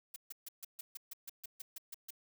blue noise bursts, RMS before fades -45 dBFS, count 13, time 0.14-2.106 s, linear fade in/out 5 ms, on 22 ms, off 140 ms, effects none

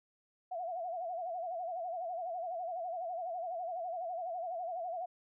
sine tone with vibrato, 698.5 Hz, F5, in tune, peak -36 dBFS, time 0.51-5.06 s, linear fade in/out 10 ms, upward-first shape sine, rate 12 Hz, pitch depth 110 cents each way, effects none

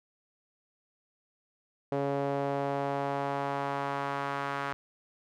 sawtooth tone with band-pass filter sweep, 140 Hz, C#3, 18 cents sharp, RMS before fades -32 dBFS, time 1.92-4.73 s, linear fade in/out 0 ms, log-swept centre 520 to 1300 Hz, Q 1.6, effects none

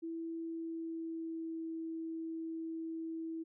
sine tone with pitch glide, 329.6 to 325.6 Hz, E4 to E4, 0 to -21 cents, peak -38 dBFS, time 0.02-3.44 s, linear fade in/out 20 ms, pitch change -21 cents, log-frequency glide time 0.37-1.66 s, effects none

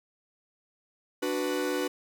45% pulse chord, B minor, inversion first, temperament equal, 293.7 / 370 / 493.9 Hz, D4 / F#4 / B4, 0 / 0 / 0 cents, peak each -32 dBFS, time 1.22-1.88 s, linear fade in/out 10 ms, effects none

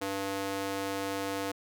square tone with high-pass filter, 98 Hz, G2, in tune, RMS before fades -34 dBFS, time 0.01-1.52 s, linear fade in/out 10 ms, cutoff 380 Hz, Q 1.1, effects none

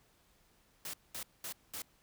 white noise bursts, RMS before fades -42 dBFS, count 4, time 0.85-1.82 s, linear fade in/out 2 ms, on 85 ms, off 210 ms, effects pink hiss -69 dBFS RMS until 2.02 s

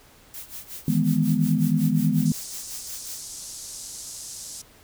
blue noise with tremolo, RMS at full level -36 dBFS, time 0.34-3.2 s, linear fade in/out 0 ms, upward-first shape sine, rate 5.5 Hz, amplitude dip 85%
sine chord, E major seventh, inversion third, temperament equal, 155.56 / 164.81 / 207.7 / 246.9 Hz, D#3 / E3 / G#3 / B3, 0 / 0 / 0 / 0 cents, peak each -24 dBFS, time 0.88-2.32 s, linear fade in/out 2 ms
pink band-pass noise, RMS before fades -38 dBFS, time 2.25-4.62 s, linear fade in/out 10 ms, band 5400 to 9600 Hz, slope 24 dB/octave
effects pink hiss -53 dBFS RMS until 4.83 s

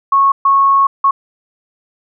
sine tone bursts at uneven times, 1100 Hz, C#6, 14 cents flat, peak -7 dBFS, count 3, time 0.12-0.32 / 0.45-0.87 / 1.04-1.11 s, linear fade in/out 5 ms, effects none

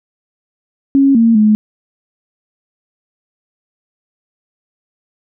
sine tone with pitch steps, 274.5 / 228.9 / 213.5 Hz, C#4 / A#3 / G#3, -17 / -31 / +48 cents, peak -6 dBFS, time 0.95-1.55 s, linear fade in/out 0 ms, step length 200 ms, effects none

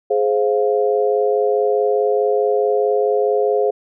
sine chord, F minor, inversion first, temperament just, 419.1 / 523.8 / 698.5 Hz, Ab4 / C5 / F5, +16 / +2 / 0 cents, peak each -16 / -19 / -22 dBFS, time 0.1-3.71 s, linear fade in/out 10 ms, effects none

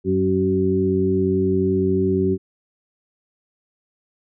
harmonic tone with a mistuned harmonic, 94.4 Hz, F#2, 35 cents sharp, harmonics 1 / 2 / 3 / 4, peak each -25 / -22 / -24 / -19 dBFS, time 0.04-2.38 s, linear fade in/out 50 ms, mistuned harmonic 3, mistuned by -20 cents, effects none

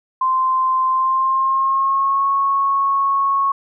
sine tone with pitch glide, 1041 to 1101 Hz, C6 to C#6, -9 to -12 cents, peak -14 dBFS, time 0.21-3.52 s, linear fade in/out 5 ms, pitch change +97 cents, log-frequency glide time 0.89-2.27 s, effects none

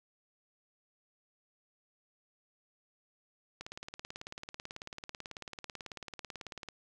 click train, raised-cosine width 0.2 ms, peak -25 dBFS, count 57, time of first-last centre 3.61-6.687 s, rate 18.2 Hz, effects none

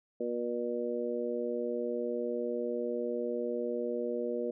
harmonic tone, 120 Hz, B2, 49 cents flat, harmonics 2 / 3 / 4 / 5, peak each -38 / -37 / -34 / -39 dBFS, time 0.2-4.51 s, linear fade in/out 5 ms, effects none

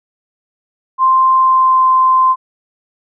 sine tone with pitch glide, 1046.5 to 1038.7 Hz, C6 to C6, 0 to -13 cents, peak -7 dBFS, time 0.98-2.36 s, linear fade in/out 50 ms, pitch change -13 cents, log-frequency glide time 1.35-1.85 s, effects none

